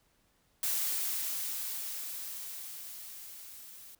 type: noise with level ramp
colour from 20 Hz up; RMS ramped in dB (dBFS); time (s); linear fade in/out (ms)
blue; -31 to -51; 0.63-3.95; 2
effects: pink hiss -71 dBFS RMS until 3.99 s